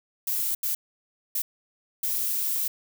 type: noise bursts at uneven times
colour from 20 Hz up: violet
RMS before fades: -27 dBFS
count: 4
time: 0.27-0.55 / 0.63-0.75 / 1.35-1.42 / 2.03-2.68 s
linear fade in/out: 5 ms
effects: none